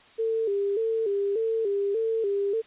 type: tone with vibrato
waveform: sine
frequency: 423.9 Hz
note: G#4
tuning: 35 cents sharp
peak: -23 dBFS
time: 0.18-2.62 s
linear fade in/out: 20 ms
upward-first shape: square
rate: 1.7 Hz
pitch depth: 100 cents each way
effects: white hiss -54 dBFS RMS until 2.66 s + resampled to 8000 Hz